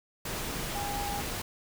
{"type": "tone in noise", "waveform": "sine", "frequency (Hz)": 812, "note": "G#5", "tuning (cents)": -39, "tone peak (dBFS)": -34, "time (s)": [0.75, 1.21], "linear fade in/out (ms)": 5, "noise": "pink", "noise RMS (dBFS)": -35, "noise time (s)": [0.25, 1.42], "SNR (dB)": -2, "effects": []}